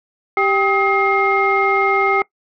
sine tone cluster, 391.2 / 788 / 1267 / 2127 Hz, G4 / G5 / D#6 / C7, -4 / +9 / +31 / +28 cents, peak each -18 dBFS, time 0.37-2.22 s, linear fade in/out 2 ms, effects noise-tail reverb RT60 0.1 s tail -21 dB re dry + tanh soft clip ceiling -4 dBFS

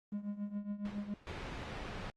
triangle tone with tremolo, 205 Hz, G#3, 22 cents flat, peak -32 dBFS, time 0.12-1.14 s, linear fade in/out 2 ms, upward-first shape triangle, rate 7.2 Hz, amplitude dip 85%
pink noise with exponential decay, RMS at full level -47 dBFS, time 0.85-1.87 s, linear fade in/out 2 ms, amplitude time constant 220 ms
pink noise, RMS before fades -42 dBFS, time 1.27-2.1 s, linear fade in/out 0 ms
effects low-pass 3000 Hz 12 dB/octave + Opus 24 kbps

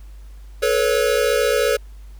square tone cluster, 433.1 / 487.2 / 556 Hz, A4 / B4 / C#5, -27 / -24 / +5 cents, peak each -21 dBFS, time 0.62-1.77 s, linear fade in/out 10 ms, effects added 50 Hz sine -36 dBFS peak until 2.19 s + pink hiss -56 dBFS RMS until 2.19 s

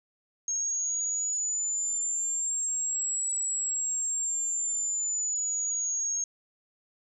sine linear two-way sweep, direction up then down, 6500 to 7820 to 6500 Hz, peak -27 dBFS, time 0.48-6.24 s, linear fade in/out 2 ms, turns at 3.35 s, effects none

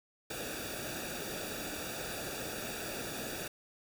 pink noise with comb filter, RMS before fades -40 dBFS, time 0.3-3.48 s, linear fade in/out 5 ms, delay 0.96 ms, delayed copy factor -0.8, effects none

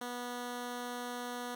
10% pulse tone, 244.3 Hz, B3, 19 cents flat, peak -30 dBFS, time 0.01-1.55 s, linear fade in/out 5 ms, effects none

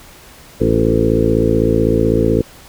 harmonic tone with a mistuned harmonic, 55.9 Hz, A1, 28 cents sharp, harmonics 1 / 2 / 3 / 4 / 5 / 6 / 7 / 8 / 9, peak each -21 / -19 / -22 / -20 / -19 / -19 / -23 / -17 / -21 dBFS, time 0.6-2.42 s, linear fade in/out 10 ms, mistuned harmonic 7, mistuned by -35 cents, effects pink hiss -41 dBFS RMS until 2.68 s

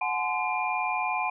sine tone cluster, 733 / 853 / 1031 / 2399 Hz, F#5 / G#5 / C6 / D7, -16 / +46 / -26 / +36 cents, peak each -31 dBFS, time 0.01-1.3 s, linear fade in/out 5 ms, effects none

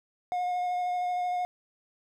triangle tone with vibrato, 719 Hz, F#5, 50 cents flat, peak -25 dBFS, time 0.32-1.45 s, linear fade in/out 0 ms, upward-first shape sine, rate 13 Hz, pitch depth 13 cents each way, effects none

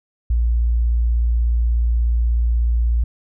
sine tone, 58.27 Hz, A#1, in tune, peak -14 dBFS, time 0.3-3.04 s, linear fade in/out 5 ms, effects none

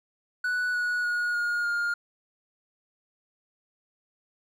triangle tone with pitch steps, 1480 / 1463 / 1446.2 / 1429.6 / 1413.2 Hz, F#6 / F#6 / F#6 / F6 / F6, 0 / -20 / -40 / +40 / +20 cents, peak -23 dBFS, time 0.44-1.94 s, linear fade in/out 5 ms, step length 300 ms, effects none

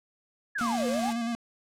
sine exponential two-way sweep, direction down then up, 1760 to 480 to 873 Hz, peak -28 dBFS, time 0.55-1.11 s, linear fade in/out 10 ms, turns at 0.87 s
white noise, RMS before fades -38 dBFS, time 0.58-1.13 s, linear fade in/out 5 ms
square tone with vibrato, 233.1 Hz, A#3, in tune, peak -29 dBFS, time 0.61-1.35 s, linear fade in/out 0 ms, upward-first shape square, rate 9.1 Hz, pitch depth 28 cents each way
effects low-pass 8000 Hz 12 dB/octave

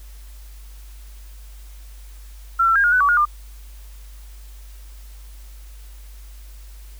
sine tone with pitch steps, 1357 / 1343 / 1615 / 1429 / 1496 / 1141 / 1430 / 1198 Hz, E6 / E6 / G#6 / F6 / F#6 / C#6 / F6 / D6, +50 / +32 / -49 / +39 / +19 / +50 / +41 / +34 cents, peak -13 dBFS, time 2.59-3.254 s, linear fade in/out 10 ms, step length 83 ms, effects added 50 Hz sine -37 dBFS peak until 6.99 s + white hiss -51 dBFS RMS until 6.99 s

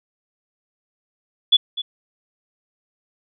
sine tone with echo, 3433 Hz, A7, 43 cents flat, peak -9 dBFS, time 1.52-1.57 s, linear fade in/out 10 ms, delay 250 ms, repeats 1, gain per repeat -14 dB, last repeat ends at 1.82 s, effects none

